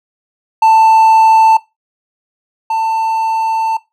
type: tone pair in turn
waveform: triangle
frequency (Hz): 887 / 892.1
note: A5 / A5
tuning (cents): +14 / +24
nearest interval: unison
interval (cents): 10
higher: second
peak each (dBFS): -3 / -10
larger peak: first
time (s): 0.62-1.57 / 2.7-3.77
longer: second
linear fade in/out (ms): 5
effects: noise-tail reverb RT60 0.2 s tail -17 dB re dry